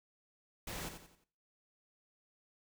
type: noise with echo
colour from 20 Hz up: pink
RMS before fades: -43 dBFS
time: 0.67-0.89 s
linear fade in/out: 5 ms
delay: 88 ms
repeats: 4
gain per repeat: -8 dB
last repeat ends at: 1.242 s
effects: noise-tail reverb RT60 0.5 s tail -18 dB re dry